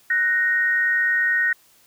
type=tone pair together; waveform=sine; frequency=1487.3 / 1864.7 Hz; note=F#6 / A#6; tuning=+9 / 0 cents; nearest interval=major third; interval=391 cents; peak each=-23 / -18 dBFS; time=0.1-1.53 s; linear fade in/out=5 ms; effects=white hiss -56 dBFS RMS until 1.86 s